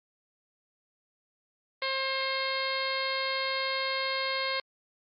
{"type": "harmonic tone", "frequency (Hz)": 533, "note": "C5", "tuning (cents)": 32, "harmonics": [1, 2, 3, 4, 5, 6, 7, 8, 9], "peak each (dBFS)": [-35, -35, -38, -34, -42, -40, -40, -36, -44], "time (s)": [1.82, 4.6], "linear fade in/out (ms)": 2, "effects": ["Opus 32 kbps"]}